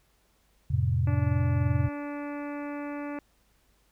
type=chord; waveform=sine; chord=F major; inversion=none; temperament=equal; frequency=87.31 / 110 / 130.81 Hz; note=F2 / A2 / C3; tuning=0 / 0 / 0 cents; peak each=-27 dBFS; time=0.7-1.89 s; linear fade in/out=10 ms
type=harmonic tone; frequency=290 Hz; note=D4; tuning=22 cents flat; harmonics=1 / 2 / 3 / 4 / 5 / 6 / 7 / 8 / 9; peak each=-34 / -40 / -44 / -46 / -48 / -50 / -51 / -52 / -53 dBFS; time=1.07-3.19 s; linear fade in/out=2 ms
effects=added 50 Hz sine -68 dBFS peak until 3.91 s + pink hiss -68 dBFS RMS until 3.91 s